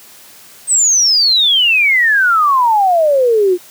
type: exponential sweep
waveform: sine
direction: down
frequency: 8400 to 345.6 Hz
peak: -8 dBFS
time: 0.67-3.58 s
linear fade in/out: 50 ms
effects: white hiss -40 dBFS RMS until 3.7 s + high-pass 100 Hz 12 dB/octave